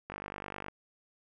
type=click train; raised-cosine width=0.5 ms; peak=-24 dBFS; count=30; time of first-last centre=0.1-0.684 s; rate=49.7 Hz; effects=none